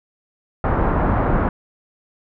pink low-pass noise, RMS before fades -18 dBFS, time 0.64-1.49 s, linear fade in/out 2 ms, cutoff 1400 Hz, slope 24 dB/octave, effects none

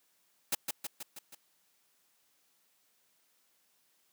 white noise with echo, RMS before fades -30 dBFS, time 0.52-0.55 s, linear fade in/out 5 ms, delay 160 ms, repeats 5, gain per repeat -4 dB, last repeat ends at 1.35 s, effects white hiss -72 dBFS RMS until 4.12 s + high-pass 150 Hz 12 dB/octave

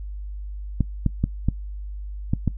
clicks, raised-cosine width 5 ms, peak -7 dBFS, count 6, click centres 0.807 / 1.063 / 1.24 / 1.486 / 2.335 / 2.477 s, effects noise-tail reverb RT60 0.1 s tail -21 dB re dry + added 50 Hz sine -30 dBFS peak until 2.57 s

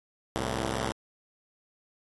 5% pulse tone pair together, 66 / 111.1 Hz, C2 / A2, +16 / +17 cents, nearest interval major sixth, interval 901 cents, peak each -20 / -21 dBFS, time 0.36-0.92 s, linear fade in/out 0 ms, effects AAC 32 kbps

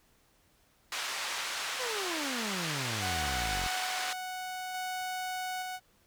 pink band-pass noise, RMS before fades -36 dBFS, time 0.92-4.13 s, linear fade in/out 2 ms, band 1100 to 6700 Hz, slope 12 dB/octave
sawtooth exponential sweep, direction down, 526 to 41.01 Hz, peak -32 dBFS, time 1.79-3.68 s, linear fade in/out 10 ms
sawtooth tone with tremolo, 740 Hz, F#5, in tune, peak -30 dBFS, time 2.99-5.8 s, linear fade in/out 50 ms, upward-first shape square, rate 0.57 Hz, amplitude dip 25%
effects pink hiss -67 dBFS RMS until 6.06 s

